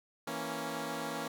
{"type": "chord", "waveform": "10% pulse", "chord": "A# diminished", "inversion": "second", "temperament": "equal", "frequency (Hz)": [164.81, 233.1, 277.2], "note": ["E3", "A#3", "C#4"], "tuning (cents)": [0, 0, 0], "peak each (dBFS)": [-34, -32, -31], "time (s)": [0.27, 1.28], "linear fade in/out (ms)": 5, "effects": []}